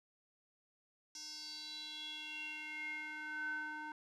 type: tone with band-pass filter sweep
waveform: square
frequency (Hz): 305.2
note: D#4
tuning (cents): -33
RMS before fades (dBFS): -45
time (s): 1.15-3.92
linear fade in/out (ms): 2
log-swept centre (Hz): 5600 to 1200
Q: 7.1
effects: none